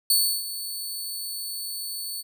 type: tone with ADSR envelope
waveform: 15% pulse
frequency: 4453 Hz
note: C#8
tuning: 7 cents sharp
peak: -10 dBFS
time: 0.1-2.23 s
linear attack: 3 ms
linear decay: 320 ms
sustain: -14 dB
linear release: 31 ms
effects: none